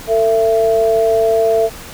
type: tone pair together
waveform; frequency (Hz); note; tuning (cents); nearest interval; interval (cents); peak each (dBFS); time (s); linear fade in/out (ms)
sine; 449.3 / 668.1; A4 / E5; +36 / +23; perfect fifth; 687; -13; 0.07-1.7; 50
effects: pink hiss -33 dBFS RMS until 1.93 s